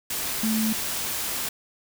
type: tone in noise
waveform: sine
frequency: 220 Hz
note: A3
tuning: in tune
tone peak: -22 dBFS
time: 0.43-0.73 s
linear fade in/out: 5 ms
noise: white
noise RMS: -29 dBFS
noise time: 0.1-1.49 s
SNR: +4 dB
effects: none